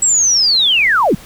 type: linear sweep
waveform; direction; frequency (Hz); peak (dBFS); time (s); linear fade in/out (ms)
sine; down; 7830 to 130.81; -9; 0.02-1.15; 5
effects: pink hiss -38 dBFS RMS until 1.25 s